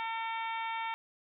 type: harmonic tone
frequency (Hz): 452.5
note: A4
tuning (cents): +48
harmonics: 2 / 3 / 4 / 5 / 6 / 7 / 8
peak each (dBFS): -35 / -43 / -45 / -41 / -49 / -50 / -50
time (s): 0-0.94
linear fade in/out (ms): 0
effects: none